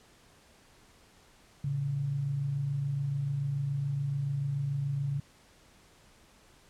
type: tone pair together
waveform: sine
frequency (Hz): 114.3 / 141.27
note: A#2 / C#3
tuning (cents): -34 / +33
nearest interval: major third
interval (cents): 367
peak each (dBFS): -39 / -29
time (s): 1.64-5.2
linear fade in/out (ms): 5
effects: pink hiss -60 dBFS RMS until 6.69 s + low-pass 10000 Hz 12 dB/octave